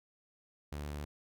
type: tone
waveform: sawtooth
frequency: 73.42 Hz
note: D2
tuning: in tune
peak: -35 dBFS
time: 0.72-1.05 s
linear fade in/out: 5 ms
effects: none